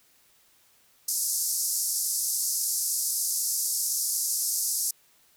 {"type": "band-pass noise", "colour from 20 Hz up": "white", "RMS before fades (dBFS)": -28, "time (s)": [1.08, 4.91], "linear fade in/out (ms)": 5, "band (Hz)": [5000, 13000], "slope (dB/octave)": 48, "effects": ["white hiss -62 dBFS RMS until 5.36 s"]}